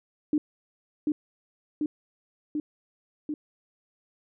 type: tone with echo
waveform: sine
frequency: 300.1 Hz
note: D4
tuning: 38 cents sharp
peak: -20 dBFS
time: 0.33-0.38 s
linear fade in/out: 2 ms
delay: 740 ms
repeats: 4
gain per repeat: -2 dB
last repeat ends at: 3.34 s
effects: none